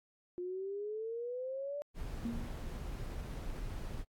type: exponential sweep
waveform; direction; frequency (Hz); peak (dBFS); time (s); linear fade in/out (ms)
sine; up; 352.5 to 587.3; -37; 0.38-1.82; 0
type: noise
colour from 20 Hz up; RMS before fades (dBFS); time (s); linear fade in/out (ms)
brown; -41; 1.94-4.05; 50
type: tone with exponential decay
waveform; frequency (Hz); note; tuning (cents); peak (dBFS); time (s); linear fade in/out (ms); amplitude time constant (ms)
sine; 233.1; A#3; 0; -32; 2.25-2.69; 2; 94
effects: AAC 64 kbps